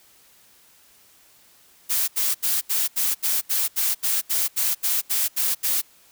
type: noise bursts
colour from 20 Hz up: blue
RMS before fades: -22 dBFS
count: 15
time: 1.89-5.818 s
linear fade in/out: 20 ms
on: 190 ms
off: 77 ms
effects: white hiss -55 dBFS RMS until 6.11 s